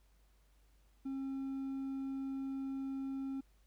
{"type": "tone with hard clipping", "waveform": "triangle", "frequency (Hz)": 269.7, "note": "C#4", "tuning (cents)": -47, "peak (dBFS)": -38, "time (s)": [1.05, 3.41], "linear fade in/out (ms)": 10, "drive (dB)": 5, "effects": ["added 50 Hz sine -65 dBFS peak until 3.66 s", "pink hiss -75 dBFS RMS until 3.66 s"]}